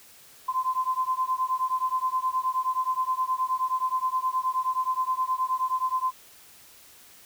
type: beating tone pair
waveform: sine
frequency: 1026 / 1035.5 Hz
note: C6 / C6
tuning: -34 / -18 cents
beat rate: 9.5 Hz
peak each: -27 / -27 dBFS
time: 0.48-6.12 s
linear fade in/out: 10 ms
effects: white hiss -52 dBFS RMS until 7.25 s